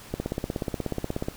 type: click train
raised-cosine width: 2 ms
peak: -14 dBFS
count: 20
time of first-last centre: 0.14-1.285 s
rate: 16.6 Hz
effects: pink hiss -46 dBFS RMS until 1.36 s